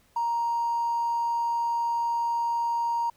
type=tone with hard clipping; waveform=triangle; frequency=936 Hz; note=A#5; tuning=7 cents sharp; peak=-24 dBFS; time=0.16-3.1 s; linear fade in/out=5 ms; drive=3 dB; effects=pink hiss -63 dBFS RMS until 3.16 s